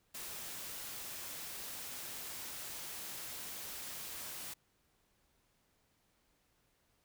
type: noise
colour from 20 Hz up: white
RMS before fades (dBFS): -45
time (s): 0.14-4.54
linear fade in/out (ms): 10
effects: pink hiss -75 dBFS RMS until 7.04 s